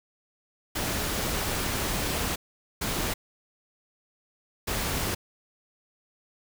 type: noise bursts at uneven times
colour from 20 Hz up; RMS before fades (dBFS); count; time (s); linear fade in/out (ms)
pink; -29; 3; 0.75-2.36 / 2.81-3.14 / 4.67-5.15; 10
effects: none